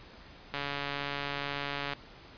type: click train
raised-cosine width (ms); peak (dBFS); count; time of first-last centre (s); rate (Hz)
0.3; -18; 199; 0.54-1.934; 142
effects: pink hiss -52 dBFS RMS until 2.37 s + resampled to 11025 Hz